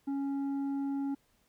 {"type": "tone with tanh clipping", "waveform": "sine", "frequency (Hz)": 277.2, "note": "C#4", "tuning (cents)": 0, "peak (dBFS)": -32, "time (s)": [0.07, 1.15], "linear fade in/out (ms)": 10, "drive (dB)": 6, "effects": ["pink hiss -71 dBFS RMS until 1.48 s"]}